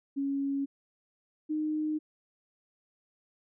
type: tone pair in turn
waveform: sine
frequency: 277.2 / 307.3 Hz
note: C#4 / D#4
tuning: 0 / -21 cents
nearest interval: major second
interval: 179 cents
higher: second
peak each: -28 dBFS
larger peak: neither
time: 0.16-0.66 / 1.49-1.99 s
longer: neither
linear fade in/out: 20 ms
effects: none